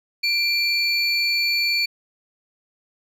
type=tone pair together; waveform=triangle; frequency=2363 / 4461 Hz; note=D7 / C#8; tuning=+10 / +10 cents; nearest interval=major seventh; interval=1100 cents; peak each=-20 dBFS; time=0.23-1.86 s; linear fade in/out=10 ms; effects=none